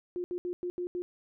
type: tone bursts at uneven times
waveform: sine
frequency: 355.5 Hz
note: F4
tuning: 31 cents sharp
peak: -31 dBFS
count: 6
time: 0.16-0.24 / 0.31-0.38 / 0.45-0.53 / 0.63-0.7 / 0.78-0.87 / 0.95-1.02 s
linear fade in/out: 0 ms
effects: none